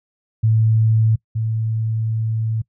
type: tone pair in turn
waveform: sine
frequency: 110.9 / 111.3 Hz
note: A2 / A2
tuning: +14 / +20 cents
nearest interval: unison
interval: 6 cents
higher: second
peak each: -12 / -18 dBFS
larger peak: first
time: 0.43-1.16 / 1.35-2.62 s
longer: second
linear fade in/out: 10 ms
effects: noise-tail reverb RT60 0.1 s tail -23 dB re dry